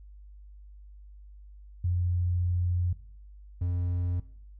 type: tone pair in turn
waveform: sine / triangle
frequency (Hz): 88.6 / 88.6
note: F2 / F2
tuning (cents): +25 / +25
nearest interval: unison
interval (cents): 0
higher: neither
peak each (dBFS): -24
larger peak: neither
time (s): 1.84-2.93 / 3.61-4.2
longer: first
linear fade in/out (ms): 5
effects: noise-tail reverb RT60 0.6 s tail -17 dB re dry + added 50 Hz sine -46 dBFS peak until 4.59 s